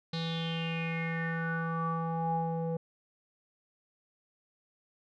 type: tone with low-pass filter sweep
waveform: square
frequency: 164.81 Hz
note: E3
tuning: in tune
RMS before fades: -33 dBFS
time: 0.13-2.77 s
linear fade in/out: 5 ms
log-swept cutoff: 4100 to 600 Hz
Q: 7.8
effects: none